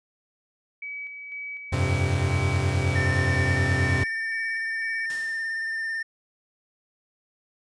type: tone with tremolo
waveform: sine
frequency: 2280 Hz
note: C#7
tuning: 48 cents sharp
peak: -32 dBFS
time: 0.82-5.06 s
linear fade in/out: 5 ms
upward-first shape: square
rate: 2 Hz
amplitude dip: 40%
type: chord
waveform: 45% pulse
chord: F suspended second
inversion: none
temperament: equal with one note detuned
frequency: 87.31 / 96.82 / 130.81 Hz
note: F2 / G2 / C3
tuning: 0 / -21 / 0 cents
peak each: -26 dBFS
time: 1.72-4.04 s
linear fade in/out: 10 ms
type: tone with vibrato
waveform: triangle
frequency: 1800 Hz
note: A6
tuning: 39 cents sharp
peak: -25 dBFS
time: 2.95-6.03 s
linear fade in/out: 10 ms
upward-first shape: sine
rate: 18 Hz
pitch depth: 20 cents each way
type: noise with exponential decay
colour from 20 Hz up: white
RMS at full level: -38 dBFS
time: 5.1-5.84 s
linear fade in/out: 0 ms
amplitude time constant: 160 ms
effects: resampled to 22050 Hz